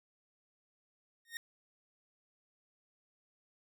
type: tone with exponential growth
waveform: sawtooth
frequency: 1851 Hz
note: A#6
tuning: 13 cents flat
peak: -32 dBFS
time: 1.25-1.37 s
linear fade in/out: 1 ms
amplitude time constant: 26 ms
effects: none